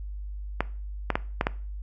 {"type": "clicks", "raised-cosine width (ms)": 0.5, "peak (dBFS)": -8, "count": 5, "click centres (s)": [0.606, 1.103, 1.155, 1.411, 1.469], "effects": ["noise-tail reverb RT60 0.4 s tail -19 dB re dry", "added 50 Hz sine -33 dBFS peak until 1.82 s"]}